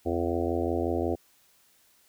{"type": "harmonic tone with a mistuned harmonic", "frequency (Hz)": 85.5, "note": "F2", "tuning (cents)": -36, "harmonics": [1, 3, 4, 5, 6, 7, 8, 9], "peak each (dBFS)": [-33, -33, -30, -33, -35, -37, -36, -39], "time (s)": [0.05, 1.16], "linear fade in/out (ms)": 20, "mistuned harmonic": 9, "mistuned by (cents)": -31, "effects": ["white hiss -63 dBFS RMS until 2.08 s"]}